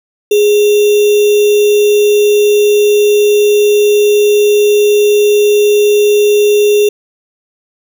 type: tone with sample-and-hold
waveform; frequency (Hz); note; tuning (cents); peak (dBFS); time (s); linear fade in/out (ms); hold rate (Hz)
sine; 415.3; G#4; 0; -5; 0.31-6.89; 5; 3150
effects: none